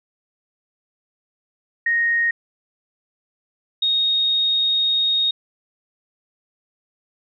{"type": "tone pair in turn", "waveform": "sine", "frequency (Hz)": [1864.7, 3729], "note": ["A#6", "A#7"], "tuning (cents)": [0, 0], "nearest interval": "octave", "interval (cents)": 1200, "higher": "second", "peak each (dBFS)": [-16, -16], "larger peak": "neither", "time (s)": [[1.86, 2.31], [3.82, 5.31]], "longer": "second", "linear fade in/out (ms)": 5, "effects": []}